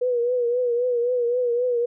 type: tone with vibrato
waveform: sine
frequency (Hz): 486.6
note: B4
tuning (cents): -26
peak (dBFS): -19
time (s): 0.01-1.86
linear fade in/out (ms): 10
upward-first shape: triangle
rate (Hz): 3.8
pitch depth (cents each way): 70
effects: none